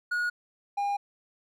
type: tone pair in turn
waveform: triangle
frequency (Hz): 1448 / 808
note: F#6 / G#5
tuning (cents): -38 / -48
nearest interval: minor seventh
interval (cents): 1010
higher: first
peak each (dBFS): -24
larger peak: neither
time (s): 0.11-0.3 / 0.77-0.97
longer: second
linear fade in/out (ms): 10
effects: none